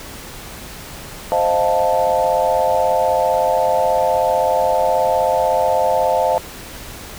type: chord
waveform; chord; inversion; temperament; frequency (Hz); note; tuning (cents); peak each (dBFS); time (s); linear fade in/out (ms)
sine; F dominant seventh; second; equal; 523.3 / 622.3 / 698.5 / 880; C5 / Eb5 / F5 / A5; 0 / 0 / 0 / 0; -19; 1.32-6.38; 0
effects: pink hiss -34 dBFS RMS until 7.18 s